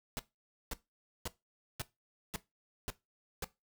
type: noise bursts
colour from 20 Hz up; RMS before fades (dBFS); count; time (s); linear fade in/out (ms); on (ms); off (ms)
pink; -38; 7; 0.17-3.444; 0; 22; 520
effects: noise-tail reverb RT60 0.2 s tail -17 dB re dry